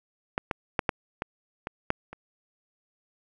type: clicks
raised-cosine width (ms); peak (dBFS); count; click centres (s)
0.5; -11 / -12 / -8 / -8 / -14 / -17 / -8 / -25; 8; 0.379 / 0.512 / 0.792 / 0.892 / 1.221 / 1.671 / 1.904 / 2.13
effects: none